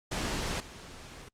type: noise with level steps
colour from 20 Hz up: pink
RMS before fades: -33 / -47 dBFS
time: 0.11-1.29 s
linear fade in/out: 10 ms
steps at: 0.6 s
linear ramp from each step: 2 ms
effects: low-pass 8000 Hz 12 dB/octave + Opus 48 kbps